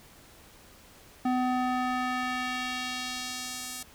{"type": "tone with band-pass filter sweep", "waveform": "square", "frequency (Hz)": 252.2, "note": "B3", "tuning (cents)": 36, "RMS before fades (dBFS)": -31, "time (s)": [1.25, 3.83], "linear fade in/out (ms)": 5, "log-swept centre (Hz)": [570, 9500], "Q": 0.92, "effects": ["pink hiss -54 dBFS RMS until 3.94 s"]}